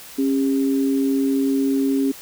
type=tone pair together; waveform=sine; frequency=272.5 / 402.3 Hz; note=C#4 / G4; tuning=-29 / +45 cents; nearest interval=perfect fifth; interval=674 cents; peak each=-17 / -25 dBFS; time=0.18-2.12 s; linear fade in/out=10 ms; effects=white hiss -40 dBFS RMS until 2.21 s